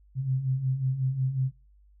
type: beating tone pair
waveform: sine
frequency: 127.4 / 132.9 Hz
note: C3 / C3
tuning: -46 / +27 cents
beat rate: 5.5 Hz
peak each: -32 / -25 dBFS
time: 0.15-1.52 s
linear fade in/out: 50 ms
effects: noise-tail reverb RT60 0.3 s tail -24 dB re dry + added 50 Hz sine -55 dBFS peak until 2 s